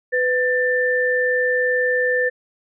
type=tone pair together; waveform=sine; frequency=500 / 1779 Hz; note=B4 / A6; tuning=+21 / +19 cents; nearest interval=octave + minor seventh; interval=2198 cents; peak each=-19 dBFS; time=0.12-2.3 s; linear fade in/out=20 ms; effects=none